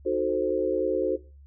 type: chord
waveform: sine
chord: D# diminished seventh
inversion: none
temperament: equal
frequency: 311.1 / 370 / 440 / 523.3 Hz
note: D#4 / F#4 / A4 / C5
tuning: 0 / 0 / 0 / 0 cents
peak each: -32 / -26 / -28 / -28 dBFS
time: 0.05-1.17 s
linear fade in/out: 20 ms
effects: noise-tail reverb RT60 0.3 s tail -17 dB re dry + added 70 Hz sine -47 dBFS peak until 1.46 s